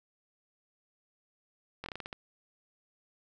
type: slowing click train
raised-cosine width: 0.3 ms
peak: -23 dBFS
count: 8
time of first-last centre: 1.84-2.129 s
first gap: 21 ms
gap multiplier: 1.22
effects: none